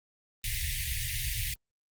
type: band-stop noise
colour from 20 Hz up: pink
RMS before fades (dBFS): -32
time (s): 0.44-1.54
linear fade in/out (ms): 2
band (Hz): 130 to 1800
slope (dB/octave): 96
effects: Opus 32 kbps